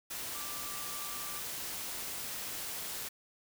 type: tone in noise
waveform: sine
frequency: 1174.7 Hz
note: D6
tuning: in tune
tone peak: -47 dBFS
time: 0.34-1.4 s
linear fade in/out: 10 ms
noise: white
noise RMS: -40 dBFS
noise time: 0.1-3.09 s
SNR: -10 dB
effects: none